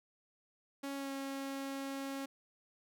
sawtooth tone with pitch glide, 277.2 to 273.2 Hz, C#4 to C#4, 0 to -25 cents, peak -35 dBFS, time 0.83-2.26 s, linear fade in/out 10 ms, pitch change -25 cents, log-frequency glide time 0.95-1.11 s, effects none

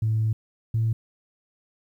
sine tone pair in turn, 110 / 112.44 Hz, A2 / A2, 0 / +38 cents, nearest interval unison, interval 38 cents, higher second, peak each -19 dBFS, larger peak neither, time 0.02-0.33 / 0.74-0.93 s, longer first, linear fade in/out 5 ms, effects tanh soft clip ceiling -16 dBFS + 10-bit

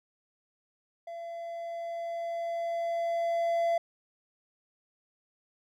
triangle tone with level ramp, 677 Hz, E5, 46 cents sharp, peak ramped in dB -36 to -22 dBFS, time 1.07-3.78 s, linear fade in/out 5 ms, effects none

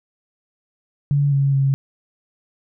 sine tone with pitch steps, 142.7 / 138.7 / 136.6 Hz, D3 / C#3 / C#3, -49 / +1 / -25 cents, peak -14 dBFS, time 1.11-1.74 s, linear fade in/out 0 ms, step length 210 ms, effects none

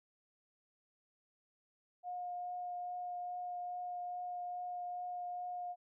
sine tone with vibrato, 715 Hz, F5, 41 cents sharp, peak -39 dBFS, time 2.03-5.76 s, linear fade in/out 50 ms, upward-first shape triangle, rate 2.4 Hz, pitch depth 10 cents each way, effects none

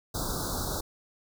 pink band-stop noise, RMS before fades -32 dBFS, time 0.14-0.81 s, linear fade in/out 10 ms, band 1500 to 3700 Hz, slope 96 dB/octave, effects none

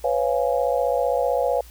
sine chord, C# dominant seventh, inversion third, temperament just, 498.9 / 554.4 / 693 / 831.5 Hz, B4 / C#5 / E#5 / G#5, +17 / 0 / -14 / +2 cents, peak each -23 / -23 / -25 / -28 dBFS, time 0.04-1.61 s, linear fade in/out 5 ms, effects added 59 Hz sine -43 dBFS peak until 1.7 s + white hiss -50 dBFS RMS until 1.7 s

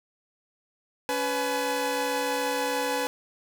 sawtooth tone cluster, 280.5 / 498.1 / 848 Hz, C#4 / B4 / G#5, +21 / +15 / +36 cents, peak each -30 / -24 / -27 dBFS, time 1.09-3.07 s, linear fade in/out 0 ms, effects none

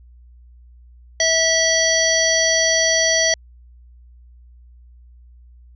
harmonic tone, 650 Hz, E5, 24 cents flat, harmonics 1 / 3 / 5 / 7 / 9, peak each -20 / -20 / -24 / -22 / -19 dBFS, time 1.2-3.34 s, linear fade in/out 2 ms, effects added 60 Hz sine -43 dBFS peak until 5.75 s

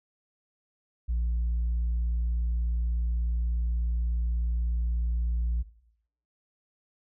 sine tone, 58.27 Hz, A#1, in tune, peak -23 dBFS, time 1.08-5.63 s, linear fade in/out 20 ms, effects noise-tail reverb RT60 0.7 s tail -17 dB re dry + tanh soft clip ceiling -23 dBFS

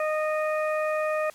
harmonic tone, 617 Hz, D#5, 15 cents flat, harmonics 1 / 2 / 3 / 4, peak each -25 / -31 / -35 / -37 dBFS, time 0-1.3 s, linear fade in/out 2 ms, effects white hiss -52 dBFS RMS until 1.34 s + low-pass 12000 Hz 12 dB/octave

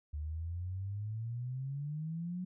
sine exponential sweep, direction up, 73.1 to 185 Hz, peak -36 dBFS, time 0.13-2.45 s, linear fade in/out 10 ms, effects none

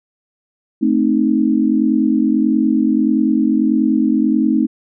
sine chord, A diminished, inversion none, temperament equal, 220 / 261.6 / 311.1 Hz, A3 / C4 / Eb4, 0 / 0 / 0 cents, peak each -16 dBFS, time 0.81-4.67 s, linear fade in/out 20 ms, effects none

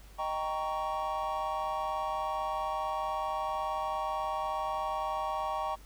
triangle chord, Eb dominant seventh, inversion none, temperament equal with one note detuned, 622.3 / 784 / 932.3 / 1115.8 Hz, Eb5 / G5 / Bb5 / Db6, 0 / 0 / 0 / +11 cents, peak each -36 / -34 / -35 / -34 dBFS, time 0.18-5.76 s, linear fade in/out 20 ms, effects added 50 Hz sine -51 dBFS peak until 5.85 s + pink hiss -58 dBFS RMS until 5.85 s

